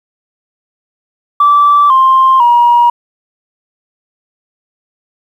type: tone with pitch steps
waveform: sine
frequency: 1162 / 1053.3 / 954.8 Hz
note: D6 / C6 / A#5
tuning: -19 / +11 / +41 cents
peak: -3 dBFS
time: 1.4-2.9 s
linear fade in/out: 5 ms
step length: 500 ms
effects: tanh soft clip ceiling 0 dBFS + 7-bit